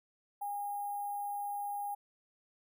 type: tone with sample-and-hold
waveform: sine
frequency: 815 Hz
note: G#5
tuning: 33 cents flat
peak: -35 dBFS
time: 0.41-1.95 s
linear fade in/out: 10 ms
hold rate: 11025 Hz
effects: none